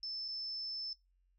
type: tone with dropouts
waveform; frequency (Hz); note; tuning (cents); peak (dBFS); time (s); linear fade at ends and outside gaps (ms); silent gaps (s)
sine; 5274; E8; 0; -39; 0.03-0.93; 1; 0.281-0.285
effects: noise-tail reverb RT60 0.2 s tail -18 dB re dry + added 45 Hz sine -70 dBFS peak until 1.38 s